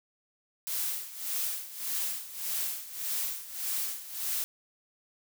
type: noise with tremolo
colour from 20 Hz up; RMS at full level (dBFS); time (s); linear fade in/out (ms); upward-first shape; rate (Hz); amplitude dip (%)
blue; -31; 0.67-4.44; 0; sine; 1.7; 80
effects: none